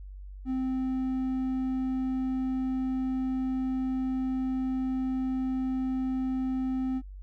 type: tone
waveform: triangle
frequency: 260 Hz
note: C4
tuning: 11 cents flat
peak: -25 dBFS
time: 0.45-7.02 s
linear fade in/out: 50 ms
effects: added 48 Hz sine -40 dBFS peak until 7.22 s